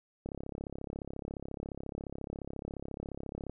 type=click train; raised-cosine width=2 ms; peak=-26 dBFS; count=112; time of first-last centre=0.26-3.496 s; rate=34.3 Hz; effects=none